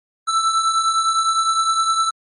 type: beating tone pair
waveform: square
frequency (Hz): 1324 / 1333.8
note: E6 / E6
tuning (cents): +7 / +20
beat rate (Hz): 9.8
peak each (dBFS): -17 / -24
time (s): 0.27-2.11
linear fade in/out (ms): 20
effects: MP3 48 kbps